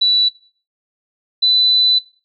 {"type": "tone pair in turn", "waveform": "sine", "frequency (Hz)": [3951, 3995], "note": ["B7", "B7"], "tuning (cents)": [0, 19], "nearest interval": "unison", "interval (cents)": 19, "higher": "second", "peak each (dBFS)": -10, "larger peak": "neither", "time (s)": [[0.01, 0.29], [1.42, 1.99]], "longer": "second", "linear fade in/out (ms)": 10, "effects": ["noise-tail reverb RT60 0.4 s tail -18 dB re dry"]}